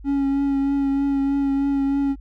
triangle tone with vibrato, 277.2 Hz, C#4, in tune, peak -16 dBFS, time 0.04-2.16 s, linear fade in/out 50 ms, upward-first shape triangle, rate 3.2 Hz, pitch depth 22 cents each way, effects added 50 Hz sine -37 dBFS peak until 2.2 s

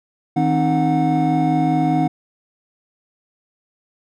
triangle tone cluster, 158.5 / 263.7 / 308.5 / 729 Hz, D#3 / C4 / D#4 / F#5, +32 / +14 / -15 / -26 cents, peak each -18 dBFS, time 0.36-2.08 s, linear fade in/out 10 ms, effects tanh soft clip ceiling -3 dBFS

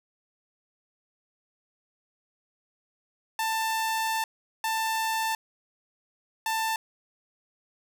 sawtooth tone bursts at uneven times, 889 Hz, A5, 18 cents sharp, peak -22 dBFS, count 3, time 3.39-4.24 / 4.64-5.35 / 6.46-6.76 s, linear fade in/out 2 ms, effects none

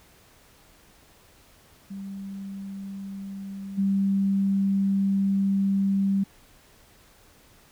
sine tone with level steps, 196 Hz, G3, in tune, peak -33 / -20 dBFS, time 1.9-6.24 s, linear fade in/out 10 ms, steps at 3.77 s, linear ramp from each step 20 ms, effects pink hiss -56 dBFS RMS until 7.71 s

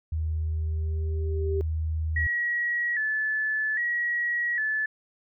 sine tone, 79.2 Hz, D#2, 31 cents sharp, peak -25 dBFS, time 0.12-2.27 s, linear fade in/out 5 ms
sine tone with exponential growth, 392 Hz, G4, in tune, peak -25 dBFS, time 0.18-1.61 s, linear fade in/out 0 ms, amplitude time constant 310 ms
sine tone with vibrato, 1821 Hz, A#6, 41 cents flat, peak -24 dBFS, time 2.16-4.86 s, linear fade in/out 5 ms, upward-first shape square, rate 0.62 Hz, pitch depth 83 cents each way
effects none

